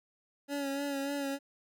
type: tone with vibrato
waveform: 25% pulse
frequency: 280 Hz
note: C#4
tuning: 18 cents sharp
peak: -29 dBFS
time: 0.48-1.39 s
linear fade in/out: 50 ms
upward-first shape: sine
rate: 3.4 Hz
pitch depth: 35 cents each way
effects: none